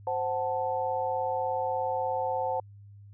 sine chord, F# diminished, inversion second, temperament equal with one note detuned, 523.3 / 743.4 / 880 Hz, C5 / F#5 / A5, 0 / +8 / 0 cents, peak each -31 / -32 / -31 dBFS, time 0.07-2.6 s, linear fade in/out 2 ms, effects added 101 Hz sine -47 dBFS peak until 3.13 s

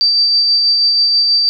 sine tone with tremolo, 4655 Hz, D8, 16 cents flat, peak -8 dBFS, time 0.01-1.49 s, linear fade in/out 0 ms, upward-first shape sine, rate 6.2 Hz, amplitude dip 25%, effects none

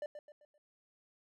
triangle tone with echo, 593 Hz, D5, 17 cents sharp, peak -35 dBFS, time 0.02-0.06 s, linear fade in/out 2 ms, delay 130 ms, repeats 4, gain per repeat -8 dB, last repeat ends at 0.58 s, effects none

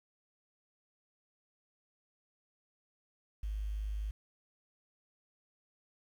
sine tone with quantisation, 51.91 Hz, G#1, in tune, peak -34 dBFS, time 3.43-4.11 s, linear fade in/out 5 ms, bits 10, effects none

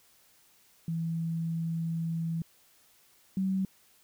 sine tone pair in turn, 164.8 / 190.48 Hz, E3 / G3, 0 / -49 cents, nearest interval minor third, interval 251 cents, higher second, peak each -29 / -26 dBFS, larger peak second, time 0.88-2.42 / 3.37-3.65 s, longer first, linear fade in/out 2 ms, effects white hiss -63 dBFS RMS until 4.03 s

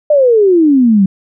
sine exponential sweep, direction down, 613 to 185.9 Hz, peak -5 dBFS, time 0.1-1.06 s, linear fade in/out 5 ms, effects none

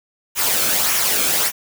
white noise with flanger, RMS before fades -18 dBFS, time 0.35-1.52 s, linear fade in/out 50 ms, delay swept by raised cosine 0.22 to 1.07 ms, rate 1.7 Hz, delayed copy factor -0.5, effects none

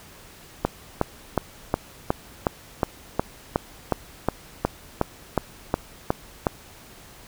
click train, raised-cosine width 1 ms, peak -5 dBFS, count 17, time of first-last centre 0.65-6.468 s, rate 2.75 Hz, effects pink hiss -47 dBFS RMS until 7.27 s

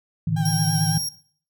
sine chord, A suspended fourth, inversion none, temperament equal with one note detuned, 110 / 146.83 / 161.24 Hz, A2 / D3 / E3, 0 / 0 / -38 cents, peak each -26 / -25 / -22 dBFS, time 0.27-0.98 s, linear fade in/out 5 ms
35% pulse tone with vibrato, 790 Hz, G5, 13 cents sharp, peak -29 dBFS, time 0.36-0.98 s, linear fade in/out 10 ms, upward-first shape triangle, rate 9 Hz, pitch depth 45 cents each way
25% pulse tone, 5588 Hz, F8, in tune, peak -20 dBFS, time 0.45-1.09 s, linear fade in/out 5 ms
effects noise-tail reverb RT60 0.5 s tail -17 dB re dry

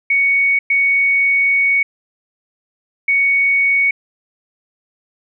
sine tone bursts at uneven times, 2229 Hz, C#7, 9 cents sharp, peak -11 dBFS, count 3, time 0.1-0.59 / 0.7-1.83 / 3.08-3.91 s, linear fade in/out 5 ms, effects none

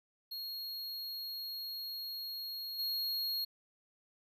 square tone with level steps, 4287 Hz, C8, 41 cents sharp, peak -40 / -34 dBFS, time 0.31-3.45 s, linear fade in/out 10 ms, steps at 2.78 s, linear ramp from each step 20 ms, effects none

